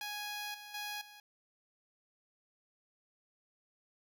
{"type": "tone with level steps", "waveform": "10% pulse", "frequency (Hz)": 830.6, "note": "G#5", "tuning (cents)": 0, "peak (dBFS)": [-31, -40, -31, -45], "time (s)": [0.01, 1.2], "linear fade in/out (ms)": 2, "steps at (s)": [0.54, 0.74, 1.01], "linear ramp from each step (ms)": 5, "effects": []}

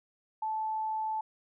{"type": "tone", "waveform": "sine", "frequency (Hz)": 873, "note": "A5", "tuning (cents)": -14, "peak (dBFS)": -30, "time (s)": [0.42, 1.21], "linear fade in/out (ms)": 5, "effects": []}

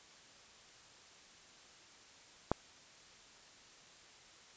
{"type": "click", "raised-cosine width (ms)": 1, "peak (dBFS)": -15, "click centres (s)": 2.516, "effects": ["white hiss -59 dBFS RMS until 4.56 s", "resampled to 16000 Hz"]}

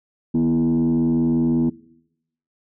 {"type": "tone with frequency modulation", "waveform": "sine", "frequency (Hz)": 243.8, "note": "B3", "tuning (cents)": -22, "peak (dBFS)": -14, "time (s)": [0.34, 1.7], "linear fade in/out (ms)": 10, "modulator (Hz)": 85.6, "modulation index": 0.85, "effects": ["noise-tail reverb RT60 0.8 s tail -21 dB re dry", "tanh soft clip ceiling -13 dBFS"]}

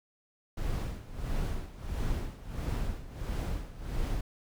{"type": "noise with tremolo", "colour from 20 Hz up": "brown", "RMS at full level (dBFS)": -31, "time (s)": [0.57, 4.21], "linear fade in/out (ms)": 5, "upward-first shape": "sine", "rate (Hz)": 1.5, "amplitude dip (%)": 80, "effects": []}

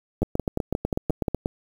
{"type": "two click trains", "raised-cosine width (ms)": 2, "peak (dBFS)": [-10, -10], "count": [8, 10], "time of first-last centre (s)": [[0.22, 1.459], [0.23, 1.347]], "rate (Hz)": [5.65, 8.06], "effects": ["7-bit"]}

